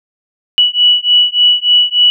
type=beating tone pair; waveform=sine; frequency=2943 / 2946.4 Hz; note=F#7 / F#7; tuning=-10 / -8 cents; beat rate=3.4 Hz; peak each=-10 dBFS; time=0.58-2.1 s; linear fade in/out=0 ms; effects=none